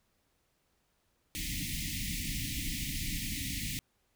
pink band-stop noise, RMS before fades -36 dBFS, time 1.35-3.79 s, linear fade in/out 0 ms, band 310 to 1900 Hz, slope 96 dB/octave, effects pink hiss -75 dBFS RMS until 4.15 s

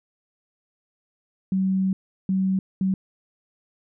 sine tone bursts at uneven times, 190 Hz, F#3, 46 cents sharp, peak -19 dBFS, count 3, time 1.52-1.93 / 2.29-2.59 / 2.81-2.94 s, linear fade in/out 2 ms, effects none

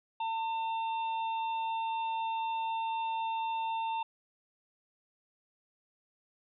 harmonic tone, 901 Hz, A5, 41 cents sharp, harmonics 1 / 3 / 4, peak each -31 / -45 / -48 dBFS, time 0.2-4.03 s, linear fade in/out 5 ms, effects none

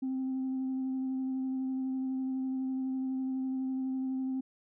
sine tone with vibrato, 262.1 Hz, C4, 3 cents sharp, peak -29 dBFS, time 0.02-4.41 s, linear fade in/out 10 ms, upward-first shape sine, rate 12 Hz, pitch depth 12 cents each way, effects tanh soft clip ceiling -28 dBFS

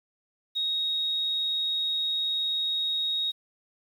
sine tone, 3761 Hz, A#7, 15 cents sharp, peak -25 dBFS, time 0.55-3.32 s, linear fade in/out 20 ms, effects 9-bit

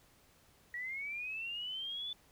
sine linear sweep, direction up, 1908 to 3503 Hz, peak -38 dBFS, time 0.74-2.13 s, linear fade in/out 2 ms, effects pink hiss -66 dBFS RMS until 2.31 s

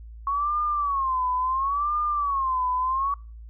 sine tone with vibrato, 1100 Hz, C#6, 14 cents flat, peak -22 dBFS, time 0.27-3.14 s, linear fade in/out 2 ms, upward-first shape sine, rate 0.72 Hz, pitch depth 160 cents each way, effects noise-tail reverb RT60 0.4 s tail -26 dB re dry + added 56 Hz sine -39 dBFS peak until 3.49 s

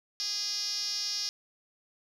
5% pulse tone with band-pass filter, 410.5 Hz, G#4, 20 cents flat, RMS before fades -33 dBFS, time 0.2-1.29 s, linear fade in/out 0 ms, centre 5300 Hz, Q 7, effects none

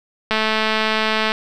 click train, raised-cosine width 0.3 ms, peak -3 dBFS, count 221, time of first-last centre 0.31-1.319 s, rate 218 Hz, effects none

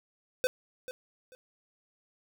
square tone with echo, 509 Hz, C5, 48 cents flat, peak -25 dBFS, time 0.44-0.47 s, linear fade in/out 0 ms, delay 440 ms, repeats 2, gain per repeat -13 dB, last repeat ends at 1.35 s, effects none

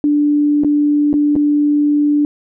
sine tone with dropouts, 293.7 Hz, D4, in tune, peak -10 dBFS, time 0.04-2.25 s, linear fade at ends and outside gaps 1 ms, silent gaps 0.636-0.646 / 1.13-1.139 / 1.355-1.362 s, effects none

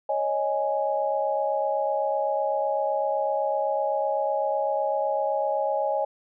sine chord, C# suspended second, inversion none, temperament equal, 554.4 / 622.3 / 830.6 Hz, C#5 / D#5 / G#5, 0 / 0 / 0 cents, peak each -27 dBFS, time 0.09-6.05 s, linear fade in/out 5 ms, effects none

